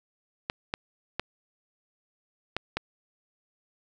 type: clicks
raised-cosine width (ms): 0.3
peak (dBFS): -12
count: 5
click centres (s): 0.499 / 0.739 / 1.196 / 2.566 / 2.77
effects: none